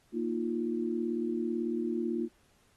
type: chord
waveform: sine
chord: Bb suspended fourth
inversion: none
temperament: equal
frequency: 233.1 / 311.1 / 349.2 Hz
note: Bb3 / Eb4 / F4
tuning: 0 / 0 / 0 cents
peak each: -33 / -36 / -33 dBFS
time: 0.12-2.29 s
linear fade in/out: 50 ms
effects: pink hiss -68 dBFS RMS until 2.76 s + AAC 32 kbps